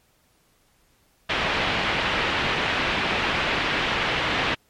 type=low-pass noise; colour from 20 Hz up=white; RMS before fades=-24 dBFS; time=1.29-4.55 s; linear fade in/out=10 ms; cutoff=3100 Hz; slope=24 dB/octave; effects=pink hiss -63 dBFS RMS until 4.69 s + MP3 64 kbps